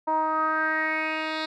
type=tone with low-pass filter sweep; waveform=10% pulse; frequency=314.2 Hz; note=D#4; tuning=17 cents sharp; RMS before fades=-26 dBFS; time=0.07-1.46 s; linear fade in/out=10 ms; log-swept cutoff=870 to 3800 Hz; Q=5.3; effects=none